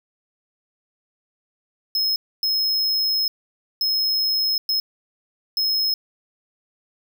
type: tone bursts at uneven times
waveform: square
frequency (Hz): 5160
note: E8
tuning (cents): -38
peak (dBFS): -19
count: 5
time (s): 1.95-2.16 / 2.43-3.28 / 3.81-4.58 / 4.69-4.8 / 5.57-5.94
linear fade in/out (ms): 2
effects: none

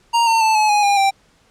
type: tone with pitch steps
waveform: square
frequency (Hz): 933 / 906.4 / 880.6 / 855.6 / 831.2 / 807.5 / 784.6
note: A#5 / A#5 / A5 / A5 / G#5 / G#5 / G5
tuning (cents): +1 / -49 / +1 / -49 / +1 / -49 / +1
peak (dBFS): -13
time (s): 0.13-1.11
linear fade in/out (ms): 20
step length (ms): 140
effects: pink hiss -56 dBFS RMS until 1.5 s + low-pass 8000 Hz 12 dB/octave

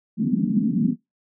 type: band-pass noise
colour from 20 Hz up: white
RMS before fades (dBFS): -21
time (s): 0.17-0.96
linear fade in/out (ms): 50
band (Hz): 170 to 250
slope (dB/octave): 48
effects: noise-tail reverb RT60 0.2 s tail -24 dB re dry

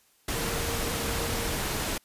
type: tone in noise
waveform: sine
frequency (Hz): 464.2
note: A#4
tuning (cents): -7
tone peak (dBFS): -37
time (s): 0.35-1.57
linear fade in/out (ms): 5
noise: pink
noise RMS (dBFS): -30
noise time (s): 0.28-1.98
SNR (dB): -10
effects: white hiss -64 dBFS RMS until 2.04 s + resampled to 32000 Hz

